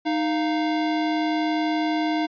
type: tone pair together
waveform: square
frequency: 310.3 / 697 Hz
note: D#4 / F5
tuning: -5 / -4 cents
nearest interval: octave + major second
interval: 1401 cents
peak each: -23 / -28 dBFS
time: 0.05-2.27 s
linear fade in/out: 20 ms
effects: resampled to 11025 Hz